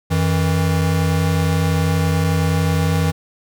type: tone pair together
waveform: square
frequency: 90.3 / 161 Hz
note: F#2 / E3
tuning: -42 / -41 cents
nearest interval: minor seventh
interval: 1001 cents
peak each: -19 / -18 dBFS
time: 0.1-3.12 s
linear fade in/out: 20 ms
effects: none